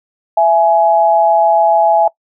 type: tone pair together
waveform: sine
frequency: 666 / 839.1 Hz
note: E5 / G#5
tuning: +18 / +18 cents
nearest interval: major third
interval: 400 cents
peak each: -10 dBFS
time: 0.37-2.08 s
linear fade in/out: 5 ms
effects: noise-tail reverb RT60 0.1 s tail -21 dB re dry